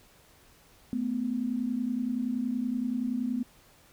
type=tone pair together; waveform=sine; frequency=221.2 / 251.8 Hz; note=A3 / B3; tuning=+9 / +34 cents; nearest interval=major second; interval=225 cents; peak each=-32 / -29 dBFS; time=0.93-3.43 s; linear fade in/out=0 ms; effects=pink hiss -59 dBFS RMS until 3.92 s